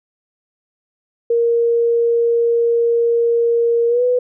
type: tone with pitch glide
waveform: sine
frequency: 467.7 to 495.5 Hz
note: A#4 to B4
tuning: +6 to +6 cents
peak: -12 dBFS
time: 1.3-4.19 s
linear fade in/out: 5 ms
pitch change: +100 cents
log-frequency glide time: 3.88-4.03 s
effects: none